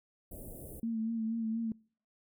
pink band-stop noise, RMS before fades -46 dBFS, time 0.31-0.8 s, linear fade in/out 5 ms, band 650 to 9100 Hz, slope 48 dB/octave
sine tone with vibrato, 225.3 Hz, A3, 41 cents sharp, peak -31 dBFS, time 0.83-1.72 s, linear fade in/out 2 ms, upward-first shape sine, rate 4.2 Hz, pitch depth 37 cents each way
effects noise-tail reverb RT60 0.5 s tail -26 dB re dry

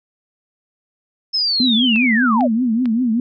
sine linear sweep, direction down, 5274 to 503 Hz, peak -15 dBFS, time 1.33-2.48 s, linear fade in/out 20 ms
sine tone with vibrato, 237.2 Hz, A#3, 30 cents sharp, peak -14 dBFS, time 1.6-3.2 s, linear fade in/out 2 ms, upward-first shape triangle, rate 5.1 Hz, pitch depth 180 cents each way
click train, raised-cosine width 0.3 ms, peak -17 dBFS, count 3, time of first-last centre 1.96-2.857 s, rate 2.23 Hz
effects none

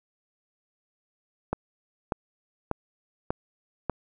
click train, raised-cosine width 1 ms, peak -12 dBFS, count 5, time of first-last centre 1.53-3.897 s, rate 1.69 Hz, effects none

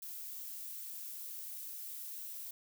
violet noise, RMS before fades -45 dBFS, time 0.02-2.51 s, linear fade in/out 5 ms, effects none

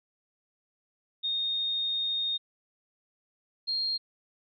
sine tone pair in turn, 3694 / 4224 Hz, A#7 / C8, -16 / +16 cents, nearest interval major second, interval 232 cents, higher second, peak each -27 dBFS, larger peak neither, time 1.23-2.38 / 3.67-3.98 s, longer first, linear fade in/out 20 ms, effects none

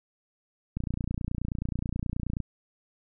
click train, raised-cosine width 5 ms, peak -18 dBFS, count 49, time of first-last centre 0.77-2.403 s, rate 29.4 Hz, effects none

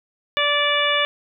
harmonic tone, 582 Hz, D5, 16 cents flat, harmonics 1 / 2 / 3 / 4 / 5 / 6, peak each -24 / -24 / -24 / -24 / -24 / -24 dBFS, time 0.37-1.05 s, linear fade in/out 0 ms, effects none

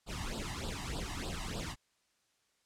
pink noise with flanger, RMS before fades -39 dBFS, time 0.06-1.76 s, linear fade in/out 50 ms, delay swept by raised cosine 0.23 to 1.06 ms, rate 3.3 Hz, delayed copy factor +0.85, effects white hiss -75 dBFS RMS until 2.65 s + low-pass 8000 Hz 12 dB/octave

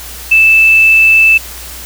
sine tone, 2637 Hz, E7, in tune, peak -3 dBFS, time 0.31-1.38 s, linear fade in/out 10 ms, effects added 60 Hz sine -31 dBFS peak until 1.85 s + white hiss -28 dBFS RMS until 1.85 s

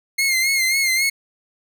sawtooth tone with vibrato, 2126 Hz, C7, 27 cents sharp, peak -13 dBFS, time 0.18-1.1 s, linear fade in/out 10 ms, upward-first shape sine, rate 3.7 Hz, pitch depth 55 cents each way, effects none

